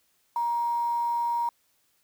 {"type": "tone with quantisation", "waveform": "sine", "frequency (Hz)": 944, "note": "A#5", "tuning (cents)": 22, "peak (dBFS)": -24, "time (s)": [0.36, 1.49], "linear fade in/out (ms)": 2, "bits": 8, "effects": ["white hiss -69 dBFS RMS until 2.03 s"]}